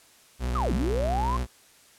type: tone with vibrato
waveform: 40% pulse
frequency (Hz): 61.8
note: B1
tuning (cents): +2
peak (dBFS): -25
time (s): 0.39-1.47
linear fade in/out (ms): 50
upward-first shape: square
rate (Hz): 14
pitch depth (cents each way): 54
type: linear two-way sweep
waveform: sine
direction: down then up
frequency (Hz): 1318.5 to 155.56 to 1076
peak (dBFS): -26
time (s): 0.55-1.37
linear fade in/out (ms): 5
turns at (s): 0.73
effects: white hiss -56 dBFS RMS until 1.98 s + low-pass 11000 Hz 12 dB/octave